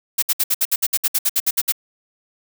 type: noise bursts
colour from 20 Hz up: blue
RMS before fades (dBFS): -17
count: 15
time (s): 0.18-1.723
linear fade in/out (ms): 10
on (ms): 45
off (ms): 62
effects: none